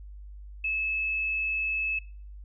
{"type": "tone", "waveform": "sine", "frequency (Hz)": 2600, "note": "E7", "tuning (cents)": -24, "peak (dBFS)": -26, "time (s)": [0.64, 1.99], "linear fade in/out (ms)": 5, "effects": ["noise-tail reverb RT60 0.5 s tail -23 dB re dry", "added 50 Hz sine -41 dBFS peak until 2.44 s"]}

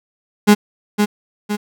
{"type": "tone with echo", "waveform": "35% pulse", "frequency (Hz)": 207.7, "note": "G#3", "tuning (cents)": 0, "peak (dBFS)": -4, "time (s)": [0.47, 0.55], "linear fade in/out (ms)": 20, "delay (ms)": 510, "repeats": 2, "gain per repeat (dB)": -6, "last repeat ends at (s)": 1.57, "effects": []}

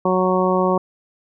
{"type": "harmonic tone", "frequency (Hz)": 184.7, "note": "F#3", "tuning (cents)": -3, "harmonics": [1, 2, 3, 4, 5, 6], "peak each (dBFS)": [-21, -20, -21, -26, -24, -23], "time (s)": [0.05, 0.78], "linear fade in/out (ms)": 5, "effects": []}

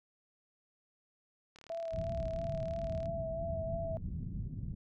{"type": "click train", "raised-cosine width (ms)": 0.2, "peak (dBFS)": -37, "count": 57, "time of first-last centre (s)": [1.56, 3.057], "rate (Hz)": 37.4}
{"type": "tone with vibrato", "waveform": "sine", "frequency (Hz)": 659.3, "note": "E5", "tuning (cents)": 0, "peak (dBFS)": -36, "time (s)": [1.7, 3.97], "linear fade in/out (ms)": 0, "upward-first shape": "sine", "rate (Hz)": 3, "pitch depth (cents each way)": 24}
{"type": "low-pass noise", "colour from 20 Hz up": "white", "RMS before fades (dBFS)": -40, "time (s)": [1.92, 4.75], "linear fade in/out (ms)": 10, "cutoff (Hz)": 170, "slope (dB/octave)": 24}
{"effects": []}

